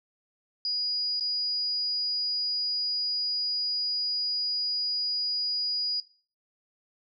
sine tone with dropouts, 4900 Hz, D#8, 27 cents flat, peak -27 dBFS, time 0.65-6 s, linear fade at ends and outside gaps 1 ms, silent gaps 1.197-1.208 s, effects noise-tail reverb RT60 0.4 s tail -18 dB re dry

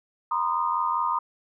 sine tone cluster, 944 / 1029 / 1231 Hz, A#5 / C6 / D#6, +22 / -29 / -19 cents, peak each -27 dBFS, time 0.31-1.19 s, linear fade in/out 5 ms, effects none

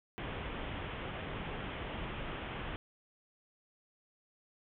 pink low-pass noise, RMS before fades -41 dBFS, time 0.18-2.76 s, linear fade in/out 0 ms, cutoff 3400 Hz, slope 96 dB/octave, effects none

